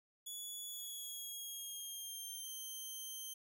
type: tone with pitch glide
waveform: 10% pulse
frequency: 3400 to 3136 Hz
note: G#7 to G7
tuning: +40 to 0 cents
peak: -37 dBFS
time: 0.26-3.34 s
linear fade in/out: 10 ms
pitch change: -140 cents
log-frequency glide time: 0.66-2.52 s
effects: none